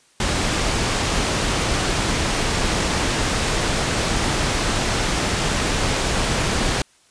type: low-pass noise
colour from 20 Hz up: pink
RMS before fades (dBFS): -21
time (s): 0.2-6.82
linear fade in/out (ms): 2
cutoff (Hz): 8400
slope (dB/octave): 12
effects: white hiss -56 dBFS RMS until 7.1 s + resampled to 22050 Hz